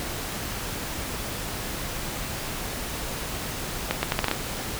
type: accelerating click train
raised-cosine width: 0.3 ms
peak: -6 dBFS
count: 7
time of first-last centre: 3.91-4.314 s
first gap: 120 ms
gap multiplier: 0.76
effects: pink hiss -32 dBFS RMS until 4.79 s